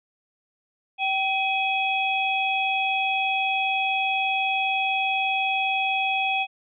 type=tone cluster; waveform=sine; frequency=771 / 2526 / 3340 Hz; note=G5 / D#7 / G#7; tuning=-29 / +26 / +9 cents; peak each=-25 / -24 / -31 dBFS; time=0.98-6.47 s; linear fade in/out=50 ms; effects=none